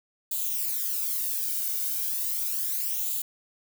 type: noise with flanger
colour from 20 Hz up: violet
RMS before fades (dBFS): -29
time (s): 0.31-3.22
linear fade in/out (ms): 5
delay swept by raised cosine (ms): 0.27 to 1.37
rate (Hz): 0.35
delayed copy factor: +0.65
effects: none